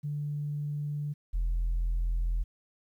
sine tone pair in turn, 146.83 / 42.17 Hz, D3 / E1, 0 / +40 cents, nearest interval octave + minor seventh, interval 2160 cents, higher first, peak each -30 / -24 dBFS, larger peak second, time 0.03-1.14 / 1.33-2.44 s, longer neither, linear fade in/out 20 ms, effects tanh soft clip ceiling -24 dBFS + 11-bit

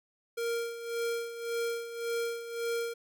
square tone with tremolo, 466.2 Hz, A#4, in tune, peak -30 dBFS, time 0.37-2.94 s, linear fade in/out 10 ms, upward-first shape sine, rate 1.8 Hz, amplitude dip 70%, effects none

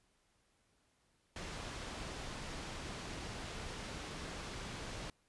pink low-pass noise, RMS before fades -45 dBFS, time 1.36-5.1 s, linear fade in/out 2 ms, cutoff 6400 Hz, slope 12 dB/octave, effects pink hiss -75 dBFS RMS until 5.28 s + resampled to 24000 Hz

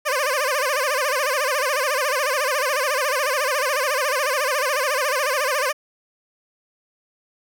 15% pulse tone with vibrato, 554.4 Hz, C#5, in tune, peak -13 dBFS, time 0.05-5.73 s, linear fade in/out 20 ms, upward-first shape sine, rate 14 Hz, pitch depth 170 cents each way, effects none

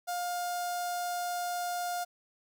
sawtooth tone with notch filter, 708 Hz, F5, 23 cents sharp, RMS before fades -34 dBFS, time 0.07-2.05 s, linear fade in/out 20 ms, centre 2400 Hz, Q 0.77, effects none

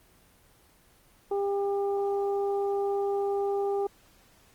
harmonic tone, 399.5 Hz, G4, 33 cents sharp, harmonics 1 / 2 / 3, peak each -26 / -33 / -45 dBFS, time 1.31-3.87 s, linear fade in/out 5 ms, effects pink hiss -60 dBFS RMS until 4.54 s + Opus 24 kbps

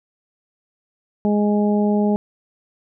harmonic tone, 207.7 Hz, G#3, in tune, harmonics 1 / 2 / 3 / 4, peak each -16 / -22 / -26 / -28 dBFS, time 1.25-2.16 s, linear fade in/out 0 ms, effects none

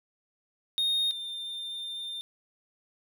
triangle tone pair in turn, 3703 / 3604 Hz, A#7 / A7, -12 / +41 cents, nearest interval unison, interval 47 cents, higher first, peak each -23 / -33 dBFS, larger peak first, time 0.78-1.11 / 1.11-2.21 s, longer second, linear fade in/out 0 ms, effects none

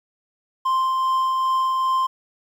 triangle tone with tremolo, 1046.5 Hz, C6, in tune, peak -15 dBFS, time 0.65-2.07 s, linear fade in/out 10 ms, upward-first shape triangle, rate 2.5 Hz, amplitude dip 25%, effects 9-bit

